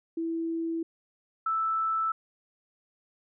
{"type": "tone pair in turn", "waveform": "sine", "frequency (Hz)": [329.6, 1318.4], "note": ["E4", "E6"], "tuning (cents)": [0, 0], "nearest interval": "2 octaves", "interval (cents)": 2400, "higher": "second", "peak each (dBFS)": [-28, -25], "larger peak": "second", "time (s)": [[0.17, 0.83], [1.46, 2.12]], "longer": "neither", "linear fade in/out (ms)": 5, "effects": []}